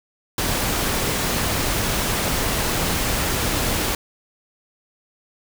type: noise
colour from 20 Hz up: pink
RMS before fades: -22 dBFS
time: 0.38-3.95 s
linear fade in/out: 2 ms
effects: none